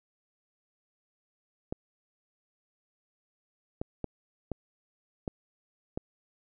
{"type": "clicks", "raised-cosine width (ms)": 2, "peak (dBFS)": -19, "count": 6, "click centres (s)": [1.725, 3.815, 4.043, 4.517, 5.278, 5.975], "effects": []}